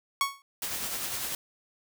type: tone with exponential decay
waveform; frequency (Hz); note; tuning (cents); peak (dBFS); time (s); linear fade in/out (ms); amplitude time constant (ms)
sawtooth; 1108.7; C#6; 0; -17; 0.21-0.42; 1; 44
type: noise with tremolo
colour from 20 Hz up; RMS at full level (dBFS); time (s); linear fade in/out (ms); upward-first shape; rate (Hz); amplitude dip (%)
white; -32; 0.62-1.35; 2; triangle; 10; 40
effects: none